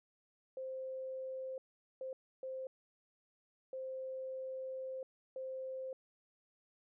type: tone bursts at uneven times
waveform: sine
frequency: 523.3 Hz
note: C5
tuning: in tune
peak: -40 dBFS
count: 5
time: 0.57-1.58 / 2.01-2.13 / 2.43-2.67 / 3.73-5.03 / 5.36-5.93 s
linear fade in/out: 2 ms
effects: none